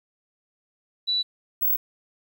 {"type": "tone pair in turn", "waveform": "sine", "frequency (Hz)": [3951, 15731], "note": ["B7", "B9"], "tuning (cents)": [0, -8], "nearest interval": "2 octaves", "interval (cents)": 2392, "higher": "second", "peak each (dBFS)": [-21, -19], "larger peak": "second", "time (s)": [[1.07, 1.23], [1.61, 1.77]], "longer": "neither", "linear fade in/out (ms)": 20, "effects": ["10-bit"]}